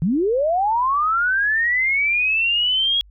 sine linear sweep, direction up, 146.83 to 3322 Hz, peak -16 dBFS, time 0.02-3.01 s, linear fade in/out 0 ms, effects added 50 Hz sine -45 dBFS peak until 3.1 s

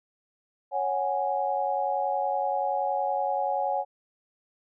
sine chord, C# suspended fourth, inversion none, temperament equal, 554.4 / 740 / 830.6 Hz, C#5 / F#5 / G#5, 0 / 0 / 0 cents, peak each -30 / -29 / -28 dBFS, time 0.71-3.85 s, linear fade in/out 50 ms, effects none

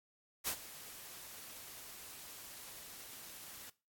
white noise with ADSR envelope, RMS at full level -34 dBFS, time 0.44-3.7 s, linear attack 38 ms, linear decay 77 ms, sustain -17 dB, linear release 7 ms, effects noise-tail reverb RT60 0.3 s tail -20 dB re dry + AAC 64 kbps

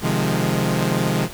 sawtooth chord, F minor seventh, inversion second, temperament equal with one note detuned, 130.81 / 153.78 / 174.61 / 207.7 Hz, C3 / Eb3 / F3 / Ab3, 0 / -20 / 0 / 0 cents, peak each -20 dBFS, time 0.01-1.29 s, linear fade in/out 50 ms, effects pink hiss -37 dBFS RMS until 1.33 s

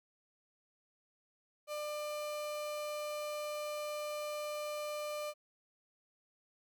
35% pulse tone, 597 Hz, D5, 28 cents sharp, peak -36 dBFS, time 1.67-5.34 s, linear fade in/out 50 ms, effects none

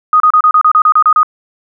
sine tone bursts, 1244.5 Hz, D#6, in tune, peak -4 dBFS, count 11, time 0.13-1.231 s, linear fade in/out 2 ms, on 71 ms, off 32 ms, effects none

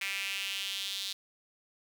sawtooth tone with high-pass filter sweep, 196.1 Hz, G3, 1 cent sharp, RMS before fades -36 dBFS, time 0.01-1.13 s, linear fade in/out 5 ms, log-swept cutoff 2300 to 3800 Hz, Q 3.8, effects none

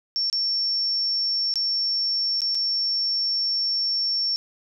sine tone with dropouts, 5450 Hz, F8, 43 cents flat, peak -21 dBFS, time 0.16-4.36 s, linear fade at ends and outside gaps 0 ms, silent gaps 0.299-0.328 / 1.539-1.557 / 2.406-2.418 / 2.547-2.552 s, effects none

